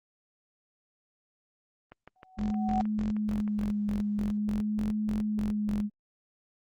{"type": "click train", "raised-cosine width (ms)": 0.5, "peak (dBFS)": -31, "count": 12, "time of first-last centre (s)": [1.92, 3.633], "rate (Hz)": 6.42}
{"type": "tone with exponential growth", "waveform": "sine", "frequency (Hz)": 749, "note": "F#5", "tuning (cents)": 21, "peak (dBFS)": -24, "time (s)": [2.16, 2.81], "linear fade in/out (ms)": 0, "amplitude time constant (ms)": 140}
{"type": "tone with vibrato", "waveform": "sine", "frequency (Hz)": 210, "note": "G#3", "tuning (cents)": 19, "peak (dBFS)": -27, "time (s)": [2.37, 5.9], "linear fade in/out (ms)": 50, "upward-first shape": "sine", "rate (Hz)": 0.47, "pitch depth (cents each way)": 24}
{"type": "tone bursts", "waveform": "sawtooth", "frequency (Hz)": 45.16, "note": "F#1", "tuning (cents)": -41, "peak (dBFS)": -32, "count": 12, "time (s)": [2.38, 5.81], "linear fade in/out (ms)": 0, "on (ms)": 130, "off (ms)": 170}
{"effects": ["Opus 24 kbps"]}